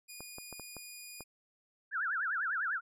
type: tone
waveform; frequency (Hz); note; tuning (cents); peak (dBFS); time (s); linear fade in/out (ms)
10% pulse; 2452; D#7; -26; -37; 0.08-1.24; 20
type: clicks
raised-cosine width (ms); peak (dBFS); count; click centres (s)
1; -32; 6; 0.206 / 0.384 / 0.527 / 0.597 / 0.767 / 1.207
type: tone with vibrato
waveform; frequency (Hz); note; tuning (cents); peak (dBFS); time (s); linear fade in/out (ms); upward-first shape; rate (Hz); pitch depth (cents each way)
sine; 1510; F#6; +35; -31; 1.91-2.81; 50; triangle; 10; 280
effects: resampled to 32000 Hz

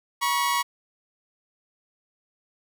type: tone pair together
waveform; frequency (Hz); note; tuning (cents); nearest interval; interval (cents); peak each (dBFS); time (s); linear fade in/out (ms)
sawtooth; 964.5 / 1108.7; B5 / C#6; -41 / 0; major second; 241; -21; 0.21-0.63; 20
effects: none

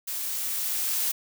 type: noise with level ramp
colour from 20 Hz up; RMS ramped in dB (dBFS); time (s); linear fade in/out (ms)
blue; -32 to -26; 0.07-1.12; 10
effects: none

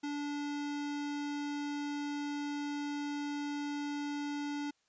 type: tone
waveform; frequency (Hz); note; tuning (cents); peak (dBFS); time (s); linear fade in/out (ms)
square; 290; D4; -22; -36; 0.03-4.71; 10
effects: white hiss -75 dBFS RMS until 4.88 s + resampled to 16000 Hz

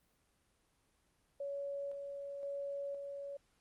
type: tone with tremolo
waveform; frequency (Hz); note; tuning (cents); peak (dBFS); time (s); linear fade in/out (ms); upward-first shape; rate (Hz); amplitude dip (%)
sine; 562; C#5; +24; -38; 1.4-3.37; 5; square; 0.97; 35
effects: pink hiss -75 dBFS RMS until 3.6 s + Opus 24 kbps

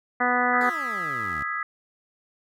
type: harmonic tone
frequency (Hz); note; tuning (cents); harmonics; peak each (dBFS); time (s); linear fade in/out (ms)
246.9; B3; 0; 1 / 2 / 3 / 4 / 5 / 6 / 7 / 8; -29 / -30 / -25 / -30 / -26 / -28 / -28 / -28; 0.2-0.7; 10
type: chord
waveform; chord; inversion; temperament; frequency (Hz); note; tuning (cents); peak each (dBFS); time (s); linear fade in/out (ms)
sine; E major seventh; third; equal; 1244.5 / 1318.5 / 1661.2 / 1975.5; D#6 / E6 / G#6 / B6; 0 / 0 / 0 / 0; -30 / -34 / -32 / -31; 0.53-1.63; 2
type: exponential sweep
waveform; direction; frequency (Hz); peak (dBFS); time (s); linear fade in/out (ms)
15% pulse; down; 450.8 to 66.4; -30; 0.61-1.43; 0
effects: MP3 96 kbps

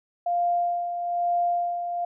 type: tone with tremolo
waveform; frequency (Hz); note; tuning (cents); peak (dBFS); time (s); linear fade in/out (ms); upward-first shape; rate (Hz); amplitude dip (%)
sine; 698.5; F5; 0; -20; 0.26-2.05; 5; sine; 1.1; 55
effects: none

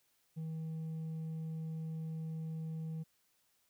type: tone with hard clipping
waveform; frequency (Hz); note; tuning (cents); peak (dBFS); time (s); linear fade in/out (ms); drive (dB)
triangle; 160; D#3; +49; -37; 0.36-3.04; 20; 1
effects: white hiss -75 dBFS RMS until 3.69 s

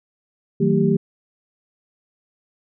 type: tone cluster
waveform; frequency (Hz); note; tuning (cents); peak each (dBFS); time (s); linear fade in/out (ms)
sine; 157.9 / 186 / 224.3 / 393.9; D#3 / F#3 / A3 / G4; +26 / +9 / +34 / +8; -20; 0.6-0.97; 10
effects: none

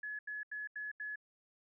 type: tone bursts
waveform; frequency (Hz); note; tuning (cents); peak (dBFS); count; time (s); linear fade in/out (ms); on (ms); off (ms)
sine; 1700; G#6; +40; -39; 5; 0.03-1.158; 5; 160; 82
effects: none

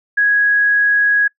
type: tone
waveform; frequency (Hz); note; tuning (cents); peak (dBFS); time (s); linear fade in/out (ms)
sine; 1661.2; G#6; 0; -10; 0.17-1.28; 10
effects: noise-tail reverb RT60 0.1 s tail -23 dB re dry

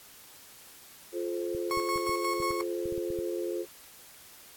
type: chord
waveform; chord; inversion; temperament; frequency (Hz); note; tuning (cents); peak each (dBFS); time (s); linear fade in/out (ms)
sine; F major; none; equal with one note detuned; 349.2 / 430 / 523.3; F4 / A4 / C5; 0 / -40 / 0; -32 / -36 / -37; 1.12-3.66; 50
type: clicks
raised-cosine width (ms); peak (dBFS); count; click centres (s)
5; -31; 11; 1.549 / 1.773 / 1.959 / 2.094 / 2.402 / 2.507 / 2.857 / 2.924 / 2.979 / 3.104 / 3.189
type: tone with tremolo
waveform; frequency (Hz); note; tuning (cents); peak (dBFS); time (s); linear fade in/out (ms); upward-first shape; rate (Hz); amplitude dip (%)
35% pulse; 1096; C#6; -20; -27; 1.71-2.61; 0; square; 5.6; 50
effects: white hiss -52 dBFS RMS until 4.56 s + AAC 64 kbps

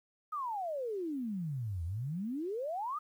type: exponential two-way sweep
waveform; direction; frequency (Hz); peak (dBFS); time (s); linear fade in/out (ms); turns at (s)
sine; down then up; 1278 to 80.2 to 1278; -34; 0.32-2.99; 10; 1.84
effects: 11-bit

